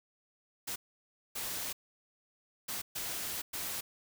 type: noise bursts at uneven times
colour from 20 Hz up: white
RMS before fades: -38 dBFS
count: 5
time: 0.67-0.76 / 1.35-1.73 / 2.68-2.82 / 2.95-3.42 / 3.53-3.81 s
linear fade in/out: 10 ms
effects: none